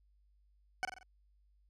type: tone with echo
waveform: 20% pulse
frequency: 748 Hz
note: F#5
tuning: 19 cents sharp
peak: -27 dBFS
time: 0.83-0.85 s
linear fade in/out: 0 ms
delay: 45 ms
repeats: 4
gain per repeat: -6 dB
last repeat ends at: 1.03 s
effects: added 50 Hz sine -66 dBFS peak until 1.69 s + low-pass 7000 Hz 12 dB/octave